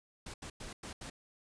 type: noise bursts at uneven times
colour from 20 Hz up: pink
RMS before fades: -45 dBFS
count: 5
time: 0.26-0.34 / 0.42-0.5 / 0.6-0.73 / 0.83-0.93 / 1.01-1.1 s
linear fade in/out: 5 ms
effects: resampled to 22050 Hz